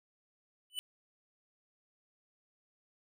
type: tone with exponential growth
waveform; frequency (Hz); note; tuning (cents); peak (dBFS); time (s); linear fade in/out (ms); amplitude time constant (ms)
square; 2985; F#7; +15; -31; 0.7-0.79; 0; 18
effects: none